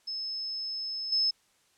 sine tone with level steps, 5210 Hz, E8, 21 cents flat, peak -32 / -23 dBFS, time 0.07-1.31 s, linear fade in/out 10 ms, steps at 1.12 s, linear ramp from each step 5 ms, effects white hiss -67 dBFS RMS until 1.77 s + low-pass 9000 Hz 12 dB/octave

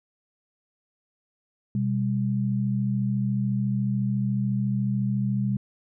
sine tone pair together, 125.99 / 200 Hz, B2 / G3, +35 / +35 cents, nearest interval minor sixth, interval 800 cents, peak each -25 dBFS, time 1.75-5.57 s, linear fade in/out 2 ms, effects none

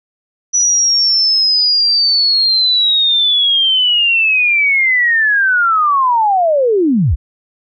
sine linear sweep, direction down, 5920 to 47.52 Hz, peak -9 dBFS, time 0.53-7.16 s, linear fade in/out 20 ms, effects none

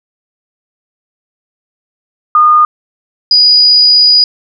sine tone pair in turn, 1222 / 4918 Hz, D#6 / D#8, -32 / -21 cents, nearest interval 2 octaves, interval 2411 cents, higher second, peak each -3 dBFS, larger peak neither, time 2.35-2.65 / 3.31-4.24 s, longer second, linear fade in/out 2 ms, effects none

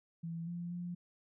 sine tone with pitch steps, 166.4 / 173 / 175.6 Hz, E3 / F3 / F3, +17 / -16 / +10 cents, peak -38 dBFS, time 0.23-0.95 s, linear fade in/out 10 ms, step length 240 ms, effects none

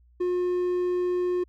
triangle tone, 358.5 Hz, F4, 45 cents sharp, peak -21 dBFS, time 0.2-1.44 s, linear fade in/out 10 ms, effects added 60 Hz sine -55 dBFS peak until 1.48 s

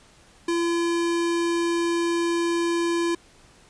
square tone, 340 Hz, F4, 46 cents flat, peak -22 dBFS, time 0.48-3.15 s, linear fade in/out 5 ms, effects pink hiss -54 dBFS RMS until 3.69 s + resampled to 22050 Hz

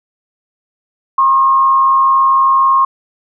sine tone with frequency modulation, 1076 Hz, C6, 48 cents sharp, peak -7 dBFS, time 1.18-2.85 s, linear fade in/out 5 ms, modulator 107 Hz, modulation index 0.39, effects none

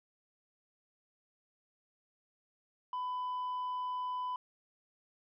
sine tone with tanh clipping, 1000 Hz, B5, 21 cents sharp, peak -35 dBFS, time 2.93-4.36 s, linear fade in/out 2 ms, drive 2 dB, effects none

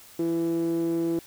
sawtooth tone with band-pass filter, 166.9 Hz, E3, 22 cents sharp, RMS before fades -26 dBFS, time 0.19-1.19 s, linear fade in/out 2 ms, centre 360 Hz, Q 6.2, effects white hiss -50 dBFS RMS until 1.26 s

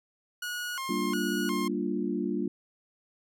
sawtooth tone with vibrato, 1244.5 Hz, D#6, in tune, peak -29 dBFS, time 0.42-1.68 s, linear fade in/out 5 ms, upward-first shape square, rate 1.4 Hz, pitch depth 270 cents each way
sine chord, G minor seventh, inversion none, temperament equal, 196 / 233.1 / 293.7 / 349.2 Hz, G3 / Bb3 / D4 / F4, 0 / 0 / 0 / 0 cents, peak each -33 dBFS, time 0.89-2.48 s, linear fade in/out 5 ms
effects none

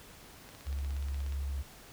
click train, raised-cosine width 0.2 ms, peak -33 dBFS, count 15, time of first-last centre 0.49-1.323 s, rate 16.8 Hz
sine tone with vibrato, 69.3 Hz, C#2, in tune, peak -32 dBFS, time 0.66-1.63 s, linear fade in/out 20 ms, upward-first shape triangle, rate 17 Hz, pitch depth 41 cents each way
effects pink hiss -53 dBFS RMS until 1.92 s

